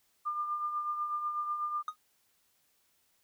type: tone with tremolo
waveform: sine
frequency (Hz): 1201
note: D6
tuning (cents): +38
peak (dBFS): -29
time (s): 0.25-1.83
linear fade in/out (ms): 20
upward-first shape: triangle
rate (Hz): 8.1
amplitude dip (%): 55
type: tone with exponential decay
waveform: triangle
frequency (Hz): 1244.5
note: D#6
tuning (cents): 0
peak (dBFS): -27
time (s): 1.88-1.96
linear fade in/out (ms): 2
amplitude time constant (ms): 16
effects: white hiss -72 dBFS RMS until 3.23 s